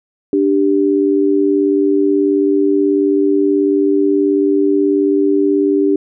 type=tone pair together; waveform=sine; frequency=294.3 / 392.8 Hz; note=D4 / G4; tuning=+4 / +4 cents; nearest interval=perfect fourth; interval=500 cents; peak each=-13 dBFS; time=0.33-5.96 s; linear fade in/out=2 ms; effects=none